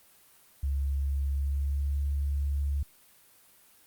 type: tone with pitch glide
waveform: sine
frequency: 69.3 to 70.76 Hz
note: C#2 to C#2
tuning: 0 to +36 cents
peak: -26 dBFS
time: 0.63-2.83 s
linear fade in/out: 5 ms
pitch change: +36 cents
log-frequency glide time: 1.3-2.01 s
effects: white hiss -59 dBFS RMS until 3.86 s + Opus 32 kbps